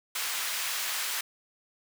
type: high-pass noise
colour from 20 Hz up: pink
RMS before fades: -32 dBFS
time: 0.15-1.21 s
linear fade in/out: 5 ms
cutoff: 1500 Hz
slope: 12 dB/octave
effects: none